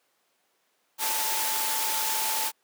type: tone in noise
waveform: sine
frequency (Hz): 880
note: A5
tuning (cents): 0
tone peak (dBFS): -33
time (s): 0.98-2.52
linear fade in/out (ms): 50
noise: white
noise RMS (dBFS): -28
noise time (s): 0.98-2.52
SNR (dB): -8
effects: pink hiss -70 dBFS RMS until 2.63 s + high-pass 400 Hz 12 dB/octave